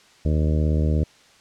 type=harmonic tone; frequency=76.9 Hz; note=D#2; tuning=20 cents flat; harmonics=1 / 2 / 3 / 4 / 5 / 6 / 7 / 8; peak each=-19 / -24 / -29 / -31 / -35 / -34 / -36 / -38 dBFS; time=0.25-1.04 s; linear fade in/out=5 ms; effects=white hiss -53 dBFS RMS until 1.4 s + low-pass 6000 Hz 12 dB/octave